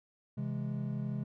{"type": "chord", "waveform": "triangle", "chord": "C augmented", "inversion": "none", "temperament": "equal with one note detuned", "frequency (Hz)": [133.02, 164.81, 207.7], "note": ["C3", "E3", "G#3"], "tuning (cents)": [29, 0, 0], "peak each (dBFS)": [-34, -39, -36], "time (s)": [0.37, 1.24], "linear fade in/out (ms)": 10, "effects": []}